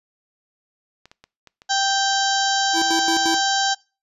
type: clicks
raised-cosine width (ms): 0.2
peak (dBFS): -27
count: 8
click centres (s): 1.056 / 1.115 / 1.24 / 1.473 / 1.619 / 1.72 / 1.905 / 2.13
type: harmonic tone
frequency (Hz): 784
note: G5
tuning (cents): 0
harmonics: 1 / 2 / 4 / 5 / 6 / 7 / 8 / 9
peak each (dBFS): -21 / -24 / -27 / -28 / -29 / -29 / -30 / -31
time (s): 1.69-3.75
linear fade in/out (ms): 20
type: tone with tremolo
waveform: square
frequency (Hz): 329.6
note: E4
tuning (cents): 0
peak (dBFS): -22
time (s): 2.73-3.41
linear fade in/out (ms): 50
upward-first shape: square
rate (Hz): 5.7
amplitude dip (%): 80
effects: noise-tail reverb RT60 0.3 s tail -23 dB re dry + resampled to 32000 Hz